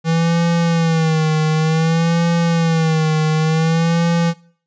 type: tone with vibrato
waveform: square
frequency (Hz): 162.5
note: E3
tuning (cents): -24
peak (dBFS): -14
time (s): 0.04-4.34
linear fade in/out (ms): 50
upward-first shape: sine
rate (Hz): 0.55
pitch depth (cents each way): 72
effects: noise-tail reverb RT60 0.5 s tail -21 dB re dry + resampled to 16000 Hz